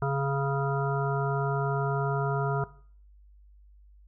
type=harmonic tone; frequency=138.59 Hz; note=C#3; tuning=in tune; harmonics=1 / 3 / 5 / 7 / 9 / 10; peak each=-27 / -32 / -34 / -35 / -37 / -37 dBFS; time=0.02-2.64 s; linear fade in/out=2 ms; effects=noise-tail reverb RT60 0.5 s tail -18 dB re dry + added 50 Hz sine -52 dBFS peak until 4.07 s